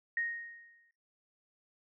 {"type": "tone with exponential decay", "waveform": "sine", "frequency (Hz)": 1864.7, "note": "A#6", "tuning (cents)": 0, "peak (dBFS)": -29, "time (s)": [0.17, 0.91], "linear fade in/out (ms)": 2, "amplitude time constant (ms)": 160, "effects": ["noise-tail reverb RT60 0.4 s tail -19 dB re dry"]}